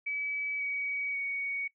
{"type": "tone with pitch steps", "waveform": "sine", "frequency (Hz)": [2288, 2263, 2238], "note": ["D7", "C#7", "C#7"], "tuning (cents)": [-46, 35, 16], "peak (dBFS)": -31, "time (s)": [0.06, 1.68], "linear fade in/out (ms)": 10, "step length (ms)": 540, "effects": ["noise-tail reverb RT60 0.1 s tail -18 dB re dry"]}